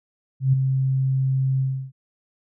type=tone with ADSR envelope; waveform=sine; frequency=132.9 Hz; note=C3; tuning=27 cents sharp; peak=-12 dBFS; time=0.4-1.92 s; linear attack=130 ms; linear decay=10 ms; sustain=-6 dB; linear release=320 ms; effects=none